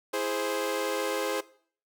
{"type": "chord", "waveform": "sawtooth", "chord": "E augmented", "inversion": "none", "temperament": "equal", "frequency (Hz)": [329.6, 415.3, 523.3], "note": ["E4", "G#4", "B#4"], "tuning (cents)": [0, 0, 0], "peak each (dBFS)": [-32, -28, -27], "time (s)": [0.13, 1.41], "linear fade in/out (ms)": 10, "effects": ["noise-tail reverb RT60 0.5 s tail -19 dB re dry"]}